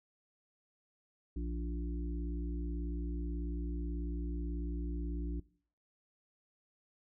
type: harmonic tone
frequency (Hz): 58.27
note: A#1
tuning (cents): 0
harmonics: 1 / 3 / 5 / 6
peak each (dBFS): -36 / -45 / -43 / -49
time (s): 1.36-5.4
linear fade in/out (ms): 5
effects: noise-tail reverb RT60 0.5 s tail -20 dB re dry